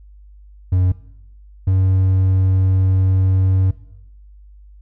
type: tone pair in turn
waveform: triangle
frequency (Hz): 91.6 / 94.39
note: F#2 / F#2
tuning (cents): -17 / +35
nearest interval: minor second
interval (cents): 52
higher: second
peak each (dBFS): -10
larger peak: neither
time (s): 0.72-0.92 / 1.67-3.71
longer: second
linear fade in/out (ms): 5
effects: noise-tail reverb RT60 0.8 s tail -17 dB re dry + added 50 Hz sine -40 dBFS peak until 4.81 s